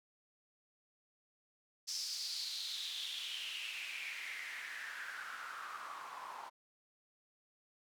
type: noise with band-pass filter sweep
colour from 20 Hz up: white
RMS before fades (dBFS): -44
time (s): 1.87-6.5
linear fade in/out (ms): 20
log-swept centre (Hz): 5400 to 920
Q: 5.4
effects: none